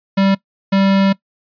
square tone pair in turn, 195 / 195 Hz, G3 / G3, -9 / -9 cents, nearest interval unison, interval 0 cents, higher neither, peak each -11 dBFS, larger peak neither, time 0.17-0.35 / 0.72-1.13 s, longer second, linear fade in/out 10 ms, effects noise-tail reverb RT60 0.1 s tail -21 dB re dry + resampled to 11025 Hz

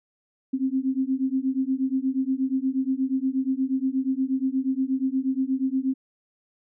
sine beating tone pair, 260 / 268.4 Hz, C4 / C4, -11 / +44 cents, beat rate 8.4 Hz, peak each -25 / -25 dBFS, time 0.53-5.94 s, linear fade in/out 10 ms, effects none

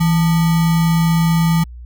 sine tone with sample-and-hold, 164.81 Hz, E3, in tune, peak -11 dBFS, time 0-1.64 s, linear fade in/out 10 ms, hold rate 1050 Hz, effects added 60 Hz sine -31 dBFS peak until 1.85 s

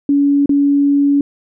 sine tone with dropouts, 283.4 Hz, C#4, 38 cents sharp, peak -9 dBFS, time 0.09-1.21 s, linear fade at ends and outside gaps 2 ms, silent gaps 0.459-0.493 s, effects none

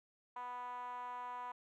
5% pulse tone with band-pass filter, 246.6 Hz, B3, 2 cents flat, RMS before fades -45 dBFS, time 0.36-1.52 s, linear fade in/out 5 ms, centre 920 Hz, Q 9.9, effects none

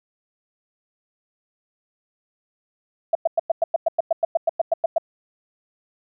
sine tone bursts, 662 Hz, E5, 7 cents sharp, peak -14 dBFS, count 16, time 3.13-4.982 s, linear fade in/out 5 ms, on 22 ms, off 100 ms, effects none

